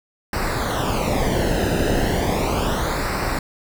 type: noise with flanger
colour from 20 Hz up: brown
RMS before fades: -21 dBFS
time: 0.33-3.39 s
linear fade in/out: 2 ms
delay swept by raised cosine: 0.3 to 0.9 ms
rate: 0.35 Hz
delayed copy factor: -0.75
effects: none